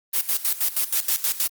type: noise with tremolo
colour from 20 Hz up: blue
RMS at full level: -21 dBFS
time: 0.13-1.48 s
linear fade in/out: 20 ms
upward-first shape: square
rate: 6.3 Hz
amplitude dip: 80%
effects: Opus 24 kbps